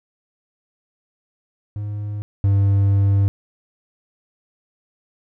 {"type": "tone pair in turn", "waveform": "triangle", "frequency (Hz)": [103.83, 99.22], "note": ["G#2", "G2"], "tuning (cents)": [0, 21], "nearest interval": "minor second", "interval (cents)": 79, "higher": "first", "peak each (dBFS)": [-22, -11], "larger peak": "second", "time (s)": [[1.76, 2.22], [2.44, 3.28]], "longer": "second", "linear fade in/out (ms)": 0, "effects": []}